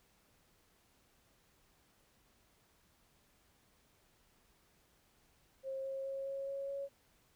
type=tone with pitch steps; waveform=sine; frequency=535 / 539 / 543.1 / 547.2 / 551.3 / 555.5 Hz; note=C5 / C#5 / C#5 / C#5 / C#5 / C#5; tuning=+38 / -49 / -36 / -23 / -10 / +4 cents; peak=-38 dBFS; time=5.63-6.89 s; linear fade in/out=50 ms; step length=210 ms; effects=pink hiss -71 dBFS RMS until 7.35 s